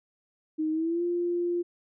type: tone with pitch glide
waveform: sine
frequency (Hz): 312.3 to 348.5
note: D#4 to F4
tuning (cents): +7 to -4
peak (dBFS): -25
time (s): 0.58-1.63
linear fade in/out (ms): 20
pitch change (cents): +189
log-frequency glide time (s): 0.71-1.03
effects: none